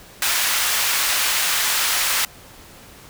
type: high-pass noise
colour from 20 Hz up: pink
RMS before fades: -20 dBFS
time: 0.22-2.25 s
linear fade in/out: 2 ms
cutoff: 1400 Hz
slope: 12 dB/octave
effects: pink hiss -44 dBFS RMS until 3.09 s